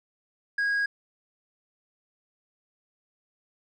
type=tone with tanh clipping; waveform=sine; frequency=1643 Hz; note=G#6; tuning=19 cents flat; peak=-24 dBFS; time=0.58-0.86 s; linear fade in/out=5 ms; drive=3 dB; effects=none